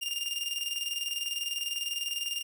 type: tone with tremolo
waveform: sawtooth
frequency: 2806 Hz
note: F7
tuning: 8 cents sharp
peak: -26 dBFS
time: 0.01-2.43 s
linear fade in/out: 20 ms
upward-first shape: square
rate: 20 Hz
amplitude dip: 55%
effects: none